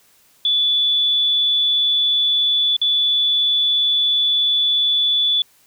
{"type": "tone with dropouts", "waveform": "sine", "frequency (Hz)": 3457, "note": "A7", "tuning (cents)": -31, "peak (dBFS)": -14, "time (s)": [0.45, 5.42], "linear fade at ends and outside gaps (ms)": 2, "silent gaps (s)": [2.766, 2.815], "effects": ["white hiss -55 dBFS RMS until 5.66 s"]}